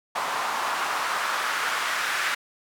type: noise with band-pass filter sweep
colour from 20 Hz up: white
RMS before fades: -27 dBFS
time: 0.15-2.35 s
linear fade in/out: 10 ms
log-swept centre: 940 to 1600 Hz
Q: 2
effects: none